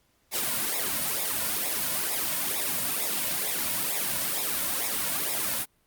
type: noise with flanger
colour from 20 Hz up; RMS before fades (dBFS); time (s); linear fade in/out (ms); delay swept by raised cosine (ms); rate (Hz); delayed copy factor
white; -28; 0.31-5.66; 50; 0.66 to 2.56; 2.2; -0.75
effects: pink hiss -68 dBFS RMS until 5.86 s + Opus 48 kbps